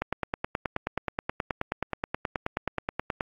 click train, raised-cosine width 0.5 ms, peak -12 dBFS, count 31, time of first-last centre 0.02-3.208 s, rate 9.41 Hz, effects AAC 64 kbps

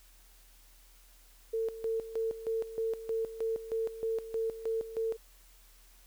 sine tone with tremolo, 450 Hz, A4, 39 cents sharp, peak -29 dBFS, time 1.53-5.17 s, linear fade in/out 10 ms, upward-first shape square, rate 3.2 Hz, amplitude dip 75%, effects added 40 Hz sine -58 dBFS peak until 6.06 s + white hiss -62 dBFS RMS until 6.06 s

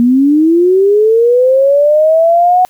sine linear sweep, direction up, 233.1 to 740 Hz, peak -5 dBFS, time 0-2.65 s, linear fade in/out 0 ms, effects white hiss -49 dBFS RMS until 2.69 s

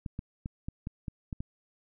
clicks, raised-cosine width 5 ms, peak -23 dBFS, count 8, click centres 0.062 / 0.191 / 0.459 / 0.685 / 0.871 / 1.082 / 1.328 / 1.405 s, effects none

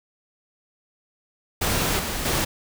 pink noise with level steps, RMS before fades -23 / -28 / -23 dBFS, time 1.61-2.45 s, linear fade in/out 10 ms, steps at 1.99 / 2.25 s, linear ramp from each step 5 ms, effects none

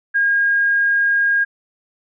sine tone, 1625 Hz, G#6, 38 cents flat, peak -13 dBFS, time 0.14-1.45 s, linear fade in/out 20 ms, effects none

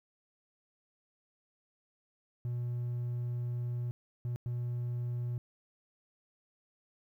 triangle tone bursts at uneven times, 121.2 Hz, B2, 32 cents flat, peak -30 dBFS, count 3, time 2.45-3.91 / 4.25-4.36 / 4.46-5.38 s, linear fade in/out 0 ms, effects tanh soft clip ceiling -26 dBFS + 12-bit

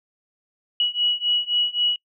sine beating tone pair, 2921 / 2924.8 Hz, F#7 / F#7, -23 / -21 cents, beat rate 3.8 Hz, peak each -23 / -22 dBFS, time 0.8-1.96 s, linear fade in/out 2 ms, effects noise-tail reverb RT60 0.1 s tail -26 dB re dry

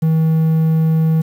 triangle tone, 160 Hz, D#3, 49 cents sharp, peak -9 dBFS, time 0.02-1.22 s, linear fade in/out 10 ms, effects 7-bit

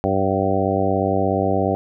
harmonic tone with a mistuned harmonic, 97 Hz, G2, 18 cents flat, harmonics 1 / 2 / 3 / 4 / 5 / 6 / 7 / 8, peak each -25 / -25 / -25 / -25 / -25 / -25 / -25 / -25 dBFS, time 0.04-1.75 s, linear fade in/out 0 ms, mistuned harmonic 8, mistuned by -18 cents, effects none

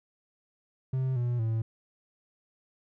triangle tone with pitch steps, 130.81 / 121.35 / 112.57 Hz, C3 / B2 / A2, 0 / -30 / +40 cents, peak -24 dBFS, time 0.93-1.62 s, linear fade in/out 5 ms, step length 230 ms, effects none

